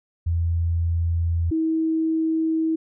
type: tone pair in turn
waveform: sine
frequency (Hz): 84.2 / 321.2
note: E2 / E4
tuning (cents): +37 / -45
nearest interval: octave + major seventh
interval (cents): 2318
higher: second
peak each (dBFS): -19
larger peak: neither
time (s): 0.26-1.51 / 1.51-2.76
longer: neither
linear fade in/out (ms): 10
effects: none